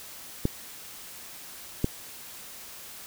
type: clicks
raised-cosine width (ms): 3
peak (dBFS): -10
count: 2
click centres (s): 0.454 / 1.844
effects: white hiss -44 dBFS RMS until 3.06 s